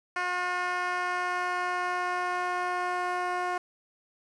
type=tone with band-pass filter sweep; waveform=10% pulse; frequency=359.2 Hz; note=F4; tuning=49 cents sharp; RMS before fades=-30 dBFS; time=0.16-3.58 s; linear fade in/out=5 ms; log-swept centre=1400 to 740 Hz; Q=0.92; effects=resampled to 22050 Hz + 8-bit